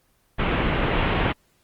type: low-pass noise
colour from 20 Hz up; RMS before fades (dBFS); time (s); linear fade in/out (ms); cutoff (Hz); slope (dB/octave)
pink; -22; 0.38-1.33; 20; 3200; 48
effects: pink hiss -64 dBFS RMS until 1.63 s + Opus 24 kbps